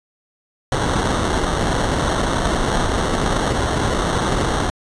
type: noise with sample-and-hold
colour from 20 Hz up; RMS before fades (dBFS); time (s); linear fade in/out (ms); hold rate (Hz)
pink; -19; 0.72-4.7; 2; 2450
effects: resampled to 22050 Hz